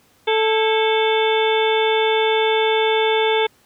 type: harmonic tone with a mistuned harmonic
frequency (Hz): 440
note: A4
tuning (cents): 0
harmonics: 1 / 2 / 3 / 4 / 5 / 6 / 7 / 8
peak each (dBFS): -17 / -21 / -33 / -29 / -25 / -31 / -32 / -25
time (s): 0.27-3.47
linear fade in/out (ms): 10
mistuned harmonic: 4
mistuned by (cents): -130
effects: pink hiss -56 dBFS RMS until 3.65 s + high-pass 80 Hz 12 dB/octave